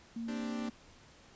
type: tone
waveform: sine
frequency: 230.3 Hz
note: A#3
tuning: 21 cents flat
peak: -36 dBFS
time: 0.16-0.7 s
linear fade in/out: 5 ms
type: chord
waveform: sawtooth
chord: C suspended second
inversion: none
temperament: equal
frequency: 261.6 / 293.7 / 392 Hz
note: C4 / D4 / G4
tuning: 0 / 0 / 0 cents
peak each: -42 / -38 / -44 dBFS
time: 0.28-0.69 s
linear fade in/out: 5 ms
effects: pink hiss -59 dBFS RMS until 1.35 s + resampled to 16000 Hz